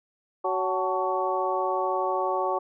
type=harmonic tone with a mistuned harmonic; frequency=187 Hz; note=F#3; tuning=19 cents sharp; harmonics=2 / 3 / 4 / 5 / 6; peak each=-30 / -30 / -30 / -30 / -30 dBFS; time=0.44-2.59 s; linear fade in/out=10 ms; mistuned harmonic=5; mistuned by=-97 cents; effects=none